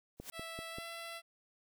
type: noise with exponential growth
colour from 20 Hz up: white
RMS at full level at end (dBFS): -41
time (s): 0.17-0.3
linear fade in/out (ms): 1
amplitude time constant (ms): 28
type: click train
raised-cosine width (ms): 2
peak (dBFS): -31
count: 4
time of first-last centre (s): 0.2-0.785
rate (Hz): 5.13
type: tone with pitch glide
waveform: 10% pulse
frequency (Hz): 659 to 671.3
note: E5 to E5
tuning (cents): -1 to +31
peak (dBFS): -35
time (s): 0.32-1.22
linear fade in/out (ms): 50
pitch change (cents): +32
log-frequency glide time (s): 0.71-0.81
effects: none